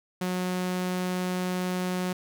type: tone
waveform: sawtooth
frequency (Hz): 182.2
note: F#3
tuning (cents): -26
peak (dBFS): -23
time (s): 0.21-2.13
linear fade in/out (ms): 5
effects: none